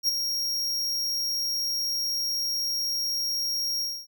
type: tone with ADSR envelope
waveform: 45% pulse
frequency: 5588 Hz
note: F8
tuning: in tune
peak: -19 dBFS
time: 0.03-4.07 s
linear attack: 53 ms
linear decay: 15 ms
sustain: -7 dB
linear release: 260 ms
effects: none